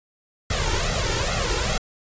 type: noise with flanger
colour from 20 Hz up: pink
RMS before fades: -23 dBFS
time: 0.5-1.78 s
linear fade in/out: 5 ms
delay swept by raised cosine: 1.5 to 2.22 ms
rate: 2.4 Hz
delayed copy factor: +0.8
effects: resampled to 16000 Hz